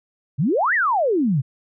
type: exponential two-way sweep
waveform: sine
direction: up then down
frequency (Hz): 121.3 to 2030 to 121.3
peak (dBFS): -16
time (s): 0.38-1.42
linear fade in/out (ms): 20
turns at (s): 0.74
effects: none